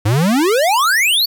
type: exponential sweep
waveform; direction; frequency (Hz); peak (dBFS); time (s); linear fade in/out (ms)
square; up; 97.7 to 4632; -12; 0.05-1.26; 10
effects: 8-bit